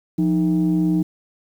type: tone pair together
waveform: sine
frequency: 174.61 / 311.1 Hz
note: F3 / D#4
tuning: 0 / 0 cents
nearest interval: minor seventh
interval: 1000 cents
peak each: -17 dBFS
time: 0.18-1.03 s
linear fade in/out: 10 ms
effects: tanh soft clip ceiling -11 dBFS + 8-bit